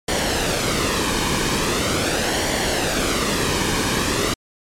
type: noise with flanger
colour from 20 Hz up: pink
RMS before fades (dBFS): -20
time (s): 0.08-4.34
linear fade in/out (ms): 5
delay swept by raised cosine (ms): 0.78 to 1.5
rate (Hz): 0.41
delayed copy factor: -0.5
effects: low-pass 9000 Hz 12 dB/octave + MP3 96 kbps